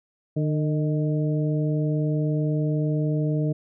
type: harmonic tone with a mistuned harmonic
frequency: 151.1 Hz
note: D3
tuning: 50 cents sharp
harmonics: 1 / 2 / 3 / 4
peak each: -22 / -28 / -32 / -34 dBFS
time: 0.36-3.53 s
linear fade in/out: 10 ms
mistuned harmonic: 4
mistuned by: +46 cents
effects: none